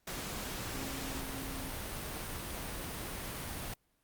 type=tone in noise; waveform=sine; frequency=268.8 Hz; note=C4; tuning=47 cents sharp; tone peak=-44 dBFS; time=0.74-1.71 s; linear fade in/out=5 ms; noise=pink; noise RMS=-40 dBFS; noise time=0.07-3.74 s; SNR=-7 dB; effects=pink hiss -75 dBFS RMS until 4.03 s + Opus 48 kbps